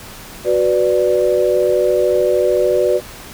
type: chord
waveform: sine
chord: B minor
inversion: second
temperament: equal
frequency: 370 / 493.9 / 587.3 Hz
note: F#4 / B4 / D5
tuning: 0 / 0 / 0 cents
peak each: -16 dBFS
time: 0.44-3.01 s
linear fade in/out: 50 ms
effects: pink hiss -35 dBFS RMS until 3.33 s